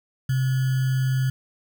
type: tone with sample-and-hold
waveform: sine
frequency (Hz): 130.81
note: C3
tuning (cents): 0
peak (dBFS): -19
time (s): 0.29-1.3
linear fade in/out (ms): 5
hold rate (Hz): 1575
effects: none